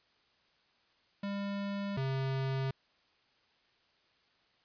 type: tone pair in turn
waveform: square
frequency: 200 / 133.84 Hz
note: G3 / C3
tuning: +35 / +40 cents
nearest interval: perfect fifth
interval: 695 cents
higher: first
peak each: -35 / -32 dBFS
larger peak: second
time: 1.23-1.97 / 1.97-2.71 s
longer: neither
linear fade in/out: 5 ms
effects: white hiss -70 dBFS RMS until 4.64 s + resampled to 11025 Hz